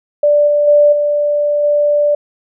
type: tone with level steps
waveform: sine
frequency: 587.3 Hz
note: D5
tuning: in tune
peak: -7 / -9 / -5 / -11 / -9 dBFS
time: 0.23-2.15 s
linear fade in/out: 5 ms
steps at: 0.47 / 0.67 / 0.92 / 1.63 s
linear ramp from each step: 10 ms
effects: none